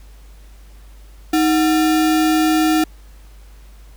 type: tone with sample-and-hold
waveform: sine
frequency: 313.9 Hz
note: D#4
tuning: 15 cents sharp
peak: -12 dBFS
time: 1.33-2.84 s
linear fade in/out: 5 ms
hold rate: 1050 Hz
effects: added 50 Hz sine -39 dBFS peak until 3.96 s + pink hiss -52 dBFS RMS until 3.96 s